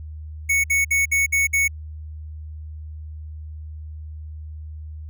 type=tone bursts; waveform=square; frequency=2217 Hz; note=C#7; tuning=in tune; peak=-17 dBFS; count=6; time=0.49-1.68 s; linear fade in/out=10 ms; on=150 ms; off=58 ms; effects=added 77 Hz sine -32 dBFS peak until 5.09 s